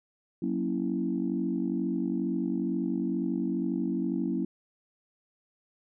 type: chord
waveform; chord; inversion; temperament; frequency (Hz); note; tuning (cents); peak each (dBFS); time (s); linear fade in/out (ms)
sine; F# dominant seventh; none; equal with one note detuned; 185 / 235 / 277.2 / 329.6; F#3 / A#3 / C#4 / E4; 0 / +14 / 0 / 0; -32; 0.42-4.45; 5
effects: tanh soft clip ceiling -17 dBFS